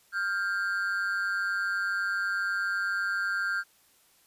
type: ring-modulated tone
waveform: triangle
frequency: 1493 Hz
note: F#6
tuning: 15 cents sharp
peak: -22 dBFS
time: 0.12-3.64 s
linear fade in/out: 50 ms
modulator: 96 Hz
effects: white hiss -63 dBFS RMS until 4.26 s + resampled to 32000 Hz